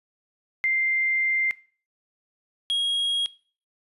sine / triangle tone pair in turn, 2093 / 3283 Hz, C7 / G#7, 0 / -21 cents, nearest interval minor sixth, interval 779 cents, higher second, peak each -20 dBFS, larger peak neither, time 0.64-1.51 / 2.7-3.26 s, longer first, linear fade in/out 0 ms, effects noise-tail reverb RT60 0.4 s tail -20 dB re dry + resampled to 32000 Hz

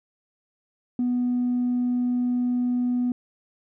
triangle tone with tanh clipping, 246.3 Hz, B3, 5 cents flat, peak -21 dBFS, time 0.99-3.12 s, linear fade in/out 2 ms, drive 5 dB, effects none

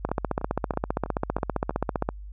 two click trains, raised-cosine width 1 ms, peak -22 / -10 dBFS, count 6 / 32, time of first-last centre 0.09-1.708 / 0.05-2.089 s, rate 3.09 / 15.2 Hz, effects added 50 Hz sine -37 dBFS peak until 2.32 s

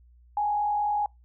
sine tone with frequency modulation, 830.6 Hz, G#5, in tune, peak -23 dBFS, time 0.37-1.06 s, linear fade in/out 2 ms, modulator 44.6 Hz, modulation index 0.41, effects noise-tail reverb RT60 0.2 s tail -25 dB re dry + added 60 Hz sine -53 dBFS peak until 1.24 s

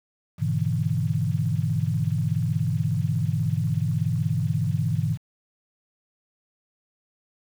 sine chord, E dominant seventh, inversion first, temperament just, 103.01 / 123.61 / 148.33 / 164.81 Hz, G#2 / B2 / D3 / E3, -14 / +2 / +18 / 0 cents, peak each -27 dBFS, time 0.38-5.18 s, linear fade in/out 50 ms, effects 8-bit

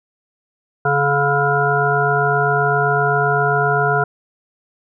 harmonic tone with a mistuned harmonic, 141.9 Hz, C#3, 41 cents sharp, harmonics 1 / 3 / 5 / 7 / 9 / 10, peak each -21 / -20 / -19 / -24 / -25 / -19 dBFS, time 0.85-4.04 s, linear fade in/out 5 ms, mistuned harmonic 9, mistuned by +72 cents, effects none

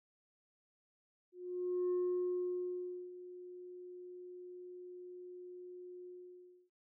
sine tone with ADSR envelope, 359.8 Hz, F#4, 48 cents flat, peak -29 dBFS, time 1.32-6.7 s, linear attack 590 ms, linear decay 1200 ms, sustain -18 dB, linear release 630 ms, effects noise-tail reverb RT60 0.2 s tail -25 dB re dry + tanh soft clip ceiling -30 dBFS

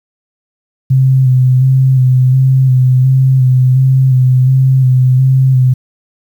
sine tone with vibrato, 130 Hz, C3, 11 cents flat, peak -5 dBFS, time 0.9-5.74 s, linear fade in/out 10 ms, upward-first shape square, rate 1.4 Hz, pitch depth 26 cents each way, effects 7-bit

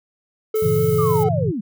triangle tone with vibrato, 433.1 Hz, A4, 27 cents flat, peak -15 dBFS, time 0.54-1.29 s, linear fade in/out 5 ms, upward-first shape square, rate 4.1 Hz, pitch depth 11 cents each way
violet noise, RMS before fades -33 dBFS, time 0.55-1.24 s, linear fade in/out 10 ms
sine chord, G diminished seventh, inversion none, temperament equal, 98 / 116.54 / 138.59 / 164.81 Hz, G2 / Bb2 / Db3 / Fb3, 0 / 0 / 0 / 0 cents, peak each -26 / -24 / -24 / -22 dBFS, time 0.62-1.52 s, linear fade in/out 10 ms
sine linear sweep, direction down, 1244.5 to 184.3 Hz, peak -22 dBFS, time 0.98-1.61 s, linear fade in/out 10 ms
effects none

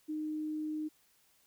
sine tone, 307.6 Hz, D#4, 20 cents flat, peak -34 dBFS, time 0.08-0.89 s, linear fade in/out 20 ms, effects white hiss -69 dBFS RMS until 1.46 s

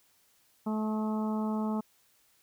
harmonic tone with a mistuned harmonic, 216.2 Hz, A3, 30 cents flat, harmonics 1 / 2 / 3 / 4 / 5 / 6, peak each -29 / -40 / -42 / -40 / -44 / -47 dBFS, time 0.66-1.81 s, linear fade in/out 10 ms, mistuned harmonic 6, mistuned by -17 cents, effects white hiss -67 dBFS RMS until 2.42 s

